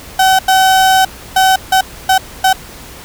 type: tone bursts at uneven times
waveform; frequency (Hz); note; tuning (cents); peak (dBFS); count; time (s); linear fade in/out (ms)
35% pulse; 760; F#5; +46; -5; 6; 0.19-0.39 / 0.48-1.05 / 1.36-1.56 / 1.72-1.81 / 2.09-2.18 / 2.44-2.53; 5
effects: added 60 Hz sine -40 dBFS peak until 3.04 s + pink hiss -33 dBFS RMS until 3.04 s